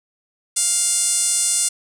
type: tone with band-pass filter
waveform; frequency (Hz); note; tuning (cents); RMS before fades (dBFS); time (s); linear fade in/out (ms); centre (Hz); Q
5% pulse; 702; F5; +9; -19; 0.56-1.69; 10; 8900; 3.1
effects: none